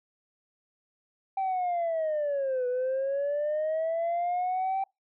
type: linear two-way sweep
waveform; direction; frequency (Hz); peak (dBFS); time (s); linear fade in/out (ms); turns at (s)
sine; down then up; 780 to 492.4 to 780; -24; 1.37-4.84; 5; 2.67
effects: noise-tail reverb RT60 0.2 s tail -26 dB re dry + tanh soft clip ceiling -24 dBFS